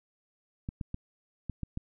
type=clicks; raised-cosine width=5 ms; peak=-22 dBFS; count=6; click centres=0.689 / 0.812 / 0.944 / 1.497 / 1.633 / 1.774 s; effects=none